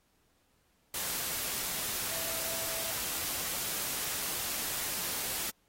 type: tone in noise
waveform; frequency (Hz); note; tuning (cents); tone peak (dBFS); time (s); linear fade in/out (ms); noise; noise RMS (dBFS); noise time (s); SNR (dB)
sine; 658; E5; -3; -45; 2.11-2.91; 2; white; -35; 0.94-5.5; -13
effects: pink hiss -72 dBFS RMS until 5.68 s + AAC 48 kbps